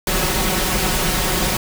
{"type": "noise with comb filter", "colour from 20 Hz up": "pink", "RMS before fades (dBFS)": -19, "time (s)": [0.07, 1.57], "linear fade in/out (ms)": 2, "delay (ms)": 5.4, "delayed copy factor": 0.7, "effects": []}